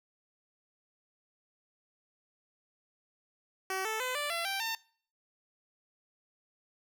10% pulse tone with pitch steps, 380 / 439 / 507.2 / 586 / 677.1 / 782.3 / 903.8 Hz, F#4 / A4 / B4 / D5 / E5 / G5 / A5, +46 / -4 / +46 / -4 / +46 / -4 / +46 cents, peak -24 dBFS, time 3.7-4.75 s, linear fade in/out 2 ms, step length 150 ms, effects noise-tail reverb RT60 0.5 s tail -23 dB re dry

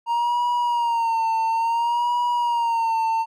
triangle tone with vibrato, 932.3 Hz, A#5, in tune, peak -17 dBFS, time 0.06-3.26 s, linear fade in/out 50 ms, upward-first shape sine, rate 0.58 Hz, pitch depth 63 cents each way, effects none

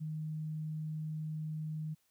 sine tone, 155.4 Hz, D#3, 2 cents flat, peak -36 dBFS, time 0-1.95 s, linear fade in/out 20 ms, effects white hiss -75 dBFS RMS until 2.1 s

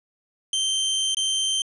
sawtooth tone with dropouts, 3128 Hz, G7, 4 cents flat, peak -18 dBFS, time 0.53-1.62 s, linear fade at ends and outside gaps 2 ms, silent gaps 1.147-1.169 s, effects resampled to 24000 Hz + 9-bit

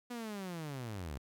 sawtooth linear sweep, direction down, 246.9 to 62.5 Hz, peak -36 dBFS, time 0.1-1.18 s, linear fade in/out 10 ms, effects 13-bit

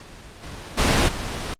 pink noise with level steps, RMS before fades -42 / -36 / -17 / -28 dBFS, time 0-1.54 s, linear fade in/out 2 ms, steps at 0.42 / 0.77 / 1.07 s, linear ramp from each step 20 ms, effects low-pass 7000 Hz 12 dB/octave + Opus 48 kbps

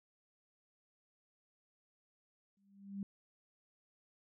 sine tone with exponential growth, 198.1 Hz, G3, 18 cents sharp, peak -36 dBFS, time 2.57-3.03 s, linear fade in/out 2 ms, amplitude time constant 100 ms, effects none

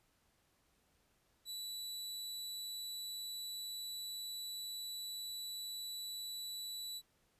sawtooth tone, 3951 Hz, B7, in tune, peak -39 dBFS, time 1.45-7.02 s, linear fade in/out 50 ms, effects pink hiss -75 dBFS RMS until 7.39 s + resampled to 32000 Hz

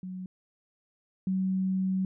sine tone pair in turn, 185 / 188.67 Hz, F#3 / F#3, 0 / +34 cents, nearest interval unison, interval 34 cents, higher second, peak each -35 / -25 dBFS, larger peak second, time 0.03-0.26 / 1.27-2.05 s, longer second, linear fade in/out 2 ms, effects none

